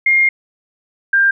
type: tone pair in turn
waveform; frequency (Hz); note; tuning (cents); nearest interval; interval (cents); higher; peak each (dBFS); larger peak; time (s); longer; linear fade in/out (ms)
sine; 2126 / 1592.7; C7 / G6; +27 / +27; perfect fourth; 500; first; -9; neither; 0.06-0.29 / 1.13-1.31; first; 5
effects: none